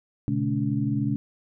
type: tone cluster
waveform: sine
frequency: 120.5 / 140.6 / 213.8 / 284.6 Hz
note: B2 / C#3 / A3 / C#4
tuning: -42 / +25 / -49 / +46 cents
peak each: -28 dBFS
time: 0.28-1.16 s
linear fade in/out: 0 ms
effects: none